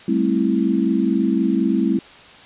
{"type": "chord", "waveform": "sine", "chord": "A minor seventh", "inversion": "third", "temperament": "equal with one note detuned", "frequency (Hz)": [196, 220, 265.6, 329.6], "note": ["G3", "A3", "C4", "E4"], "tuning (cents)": [0, 0, 26, 0], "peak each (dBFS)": -21, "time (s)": [0.08, 1.99], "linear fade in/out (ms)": 5, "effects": ["white hiss -43 dBFS RMS until 2.45 s", "resampled to 8000 Hz"]}